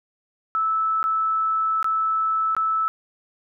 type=tone with dropouts; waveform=sine; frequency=1310 Hz; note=E6; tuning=11 cents flat; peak=-19 dBFS; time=0.55-2.88 s; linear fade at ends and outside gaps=0 ms; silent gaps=1.029-1.04 / 1.828-1.844 / 2.55-2.566 s; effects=none